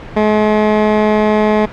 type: tone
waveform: 15% pulse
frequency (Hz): 213.1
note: G#3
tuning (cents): +45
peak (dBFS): -3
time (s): 0.16-1.66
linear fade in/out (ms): 10
effects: pink hiss -30 dBFS RMS until 1.72 s + low-pass 2000 Hz 12 dB/octave